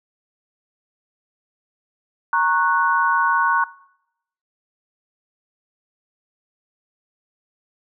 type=chord; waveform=sine; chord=F# major; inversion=first; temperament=equal with one note detuned; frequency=932.3 / 1097.9 / 1480 Hz; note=A#5 / C#6 / F#6; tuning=0 / -17 / 0 cents; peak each=-20 dBFS; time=2.33-3.64 s; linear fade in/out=2 ms; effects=noise-tail reverb RT60 0.8 s tail -21 dB re dry